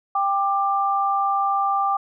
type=tone pair together; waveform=sine; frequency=790.9 / 1185 Hz; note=G5 / D6; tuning=+15 / +15 cents; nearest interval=perfect fifth; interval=700 cents; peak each=-21 dBFS; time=0.15-1.97 s; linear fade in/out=5 ms; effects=none